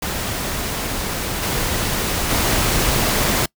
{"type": "noise with level steps", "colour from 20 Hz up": "pink", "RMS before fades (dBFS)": [-24, -21, -18], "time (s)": [0.02, 3.46], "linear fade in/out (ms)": 5, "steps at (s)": [1.42, 2.3], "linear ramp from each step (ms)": 10, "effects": ["noise-tail reverb RT60 0.1 s tail -25 dB re dry"]}